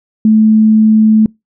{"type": "tone", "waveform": "sine", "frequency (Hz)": 217.6, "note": "A3", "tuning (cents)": -19, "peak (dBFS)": -4, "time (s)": [0.25, 1.26], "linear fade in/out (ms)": 2, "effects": ["noise-tail reverb RT60 0.2 s tail -26 dB re dry"]}